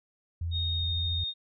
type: tone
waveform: sine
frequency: 84.3 Hz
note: E2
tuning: 39 cents sharp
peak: -29 dBFS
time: 0.41-1.24 s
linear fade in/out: 5 ms
type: tone with pitch glide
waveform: sine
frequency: 3715 to 3691 Hz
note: A#7 to A#7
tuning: -7 to -18 cents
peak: -30 dBFS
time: 0.51-1.34 s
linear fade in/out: 50 ms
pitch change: -11 cents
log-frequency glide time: 0.76-0.86 s
effects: none